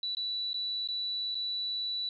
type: tone with dropouts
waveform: sine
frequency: 3951 Hz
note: B7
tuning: in tune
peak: -31 dBFS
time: 0.03-2.09 s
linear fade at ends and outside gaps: 2 ms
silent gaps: 0.15-0.169 / 0.532-0.542 / 0.875-0.886 / 1.346-1.352 s
effects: none